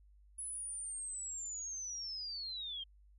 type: linear sweep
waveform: sine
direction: down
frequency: 10310 to 3136 Hz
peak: -40 dBFS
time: 0.38-2.84 s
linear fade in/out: 10 ms
effects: added 50 Hz sine -60 dBFS peak until 3.18 s